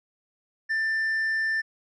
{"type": "tone with tanh clipping", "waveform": "sine", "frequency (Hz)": 1780, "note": "A6", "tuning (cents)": 20, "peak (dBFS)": -24, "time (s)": [0.69, 1.62], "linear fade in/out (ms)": 20, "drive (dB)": 3, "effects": []}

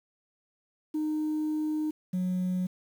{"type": "tone pair in turn", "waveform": "sine", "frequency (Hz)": [307.5, 182.84], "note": ["D#4", "F#3"], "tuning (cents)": [-20, -20], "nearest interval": "major sixth", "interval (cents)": 900, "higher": "first", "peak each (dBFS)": [-25, -24], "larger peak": "second", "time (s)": [[0.94, 1.91], [2.13, 2.67]], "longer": "first", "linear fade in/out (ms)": 10, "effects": ["tanh soft clip ceiling -25 dBFS", "9-bit"]}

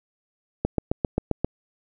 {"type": "click train", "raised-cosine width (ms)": 2, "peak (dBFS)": -8, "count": 7, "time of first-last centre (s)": [0.65, 1.446], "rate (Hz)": 7.54, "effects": []}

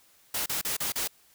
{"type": "noise bursts", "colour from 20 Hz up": "white", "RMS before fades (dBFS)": -30, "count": 5, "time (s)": [0.34, 1.076], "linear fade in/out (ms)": 5, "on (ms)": 120, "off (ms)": 34, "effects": ["white hiss -61 dBFS RMS until 1.34 s"]}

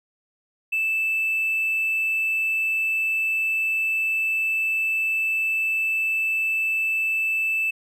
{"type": "tone with hard clipping", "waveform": "triangle", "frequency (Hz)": 2637, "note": "E7", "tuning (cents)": 0, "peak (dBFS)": -21, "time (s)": [0.72, 7.71], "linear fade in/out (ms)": 10, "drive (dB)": 4, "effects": []}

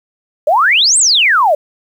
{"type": "exponential two-way sweep", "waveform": "sine", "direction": "up then down", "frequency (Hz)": [559, 8630, 559], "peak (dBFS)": -7, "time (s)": [0.47, 1.55], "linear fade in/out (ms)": 5, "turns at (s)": 0.98, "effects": ["7-bit"]}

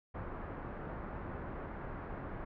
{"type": "low-pass noise", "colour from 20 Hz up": "pink", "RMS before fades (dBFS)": -43, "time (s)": [0.14, 2.45], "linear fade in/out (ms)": 10, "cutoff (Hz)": 1600, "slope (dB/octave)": 24, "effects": []}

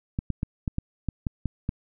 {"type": "clicks", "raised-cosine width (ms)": 5, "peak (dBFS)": -14, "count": 9, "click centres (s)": [0.189, 0.303, 0.431, 0.678, 0.784, 1.087, 1.268, 1.457, 1.691], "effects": []}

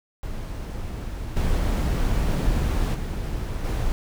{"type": "noise with level steps", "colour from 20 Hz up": "brown", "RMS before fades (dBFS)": [-31, -22, -28, -24], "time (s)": [0.23, 3.92], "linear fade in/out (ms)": 0, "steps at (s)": [1.36, 2.94, 3.64], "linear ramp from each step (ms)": 10, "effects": []}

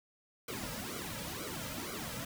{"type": "noise with flanger", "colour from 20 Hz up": "pink", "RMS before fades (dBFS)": -41, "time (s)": [0.48, 2.25], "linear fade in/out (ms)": 5, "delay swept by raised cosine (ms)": [1.1, 2.8], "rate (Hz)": 2.1, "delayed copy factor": -1, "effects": []}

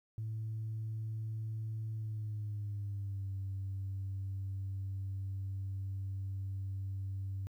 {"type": "tone with pitch glide", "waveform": "sine", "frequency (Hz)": [110, 96.87], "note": ["A2", "G2"], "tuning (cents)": [0, -20], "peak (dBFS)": -35, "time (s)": [0.18, 7.47], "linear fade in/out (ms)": 0, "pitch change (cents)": -220, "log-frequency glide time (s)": [1.94, 3.32], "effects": ["tanh soft clip ceiling -33 dBFS", "12-bit"]}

